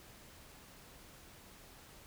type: silence
effects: pink hiss -57 dBFS RMS until 2.06 s

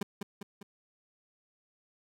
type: tone with echo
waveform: 30% pulse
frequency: 200 Hz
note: G3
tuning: 35 cents sharp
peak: -27 dBFS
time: 0.01-0.03 s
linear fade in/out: 5 ms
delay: 200 ms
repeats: 3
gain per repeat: -5 dB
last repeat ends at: 0.63 s
effects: none

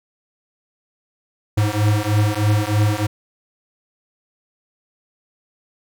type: beating tone pair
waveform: square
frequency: 103.7 / 106.9 Hz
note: G#2 / A2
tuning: -2 / -49 cents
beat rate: 3.2 Hz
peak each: -19 dBFS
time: 1.57-3.07 s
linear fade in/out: 10 ms
effects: none

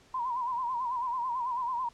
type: tone with vibrato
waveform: sine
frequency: 987.8 Hz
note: B5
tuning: in tune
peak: -29 dBFS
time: 0.14-1.89 s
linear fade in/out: 5 ms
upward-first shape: sine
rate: 9.1 Hz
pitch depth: 97 cents each way
effects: pink hiss -60 dBFS RMS until 1.93 s + low-pass 7000 Hz 12 dB/octave

